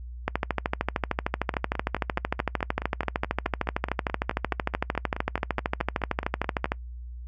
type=two click trains; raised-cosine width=0.5 ms; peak=-16 / -9 dBFS; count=25 / 86; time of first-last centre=1.54-6.657 / 0.28-6.719 s; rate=4.69 / 13.2 Hz; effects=noise-tail reverb RT60 0.1 s tail -25 dB re dry + added 60 Hz sine -36 dBFS peak until 7.27 s